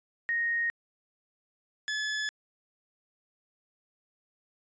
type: tone pair in turn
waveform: sine / sawtooth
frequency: 1864.7 / 1717.1 Hz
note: A#6 / A6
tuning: 0 / -43 cents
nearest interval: minor second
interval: 143 cents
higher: first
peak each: -26 dBFS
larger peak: neither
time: 0.29-0.7 / 1.88-2.29 s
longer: neither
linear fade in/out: 0 ms
effects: resampled to 16000 Hz